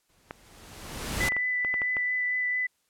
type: noise with exponential growth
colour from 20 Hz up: pink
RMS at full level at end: -27 dBFS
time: 0.09-1.29 s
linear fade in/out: 5 ms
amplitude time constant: 260 ms
type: clicks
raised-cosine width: 0.5 ms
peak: -20 dBFS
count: 7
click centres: 0.309 / 1.321 / 1.366 / 1.648 / 1.741 / 1.818 / 1.968 s
type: tone with vibrato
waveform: sine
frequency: 1993 Hz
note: B6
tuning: 15 cents sharp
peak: -25 dBFS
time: 1.2-2.67 s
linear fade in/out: 10 ms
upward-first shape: sine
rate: 4.5 Hz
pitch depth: 10 cents each way
effects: white hiss -72 dBFS RMS until 2.89 s + low-pass 12000 Hz 12 dB/octave